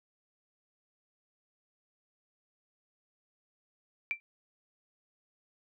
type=tone with exponential decay; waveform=sine; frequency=2349 Hz; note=D7; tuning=in tune; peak=-25 dBFS; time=4.11-4.2 s; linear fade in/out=0 ms; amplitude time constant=19 ms; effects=none